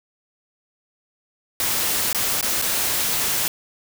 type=noise with dropouts; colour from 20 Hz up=white; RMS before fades=-22 dBFS; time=1.6-3.48 s; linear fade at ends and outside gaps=1 ms; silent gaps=2.129-2.147 / 2.411-2.427 / 2.616-2.622 s; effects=none